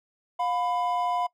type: tone pair together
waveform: triangle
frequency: 710.9 / 997 Hz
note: F5 / B5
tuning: +31 / +16 cents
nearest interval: tritone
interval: 585 cents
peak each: -25 / -26 dBFS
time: 0.39-1.27 s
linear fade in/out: 10 ms
effects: noise-tail reverb RT60 0.1 s tail -21 dB re dry